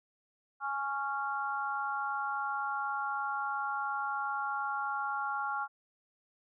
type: harmonic tone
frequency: 277.2 Hz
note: C#4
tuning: in tune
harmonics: 3 / 4 / 5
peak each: -36 / -38 / -35 dBFS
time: 0.6-5.68 s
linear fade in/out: 50 ms
effects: none